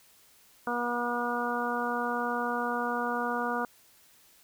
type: harmonic tone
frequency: 240.8 Hz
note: B3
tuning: 44 cents flat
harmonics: 1 / 2 / 3 / 4 / 5 / 6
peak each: -35 / -35 / -35 / -35 / -35 / -35 dBFS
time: 0.67-3.65 s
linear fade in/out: 2 ms
effects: white hiss -60 dBFS RMS until 4.43 s